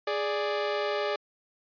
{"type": "tone pair together", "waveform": "sawtooth", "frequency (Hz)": [415.1, 587], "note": ["G#4", "D5"], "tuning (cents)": [-1, -1], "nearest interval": "tritone", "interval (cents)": 600, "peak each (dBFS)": -26, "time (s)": [0.07, 1.16], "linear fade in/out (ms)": 5, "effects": ["resampled to 11025 Hz"]}